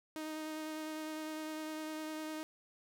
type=tone with vibrato; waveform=sawtooth; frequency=311.3 Hz; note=D#4; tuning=1 cent sharp; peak=-36 dBFS; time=0.16-2.43 s; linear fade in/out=0 ms; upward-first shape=sine; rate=9.9 Hz; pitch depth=13 cents each way; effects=none